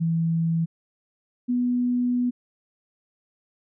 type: tone pair in turn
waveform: sine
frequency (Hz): 164.81 / 245.9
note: E3 / B3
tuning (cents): 0 / -7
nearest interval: perfect fifth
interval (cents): 693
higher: second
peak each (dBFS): -20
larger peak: neither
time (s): 0-0.66 / 1.48-2.31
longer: second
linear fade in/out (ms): 20
effects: none